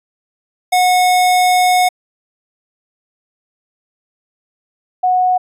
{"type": "tone pair in turn", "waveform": ["square", "sine"], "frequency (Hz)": [729, 734.1], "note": ["F#5", "F#5"], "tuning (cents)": [-26, -14], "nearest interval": "unison", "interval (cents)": 12, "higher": "second", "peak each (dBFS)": -10, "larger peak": "neither", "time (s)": [[0.72, 1.89], [5.03, 5.38]], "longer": "first", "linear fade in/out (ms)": 10, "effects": ["resampled to 32000 Hz"]}